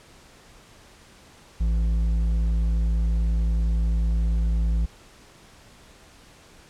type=tone with hard clipping; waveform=sine; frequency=55.6 Hz; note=A1; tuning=19 cents sharp; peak=-21 dBFS; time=1.6-4.86 s; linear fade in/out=10 ms; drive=6 dB; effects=pink hiss -51 dBFS RMS until 6.69 s + low-pass 9000 Hz 12 dB/octave